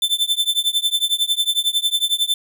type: tone with tremolo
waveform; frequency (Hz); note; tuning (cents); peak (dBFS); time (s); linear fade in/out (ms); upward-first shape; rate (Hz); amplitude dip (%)
45% pulse; 3537; A7; +8; -13; 0.02-2.34; 2; triangle; 11; 100
effects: none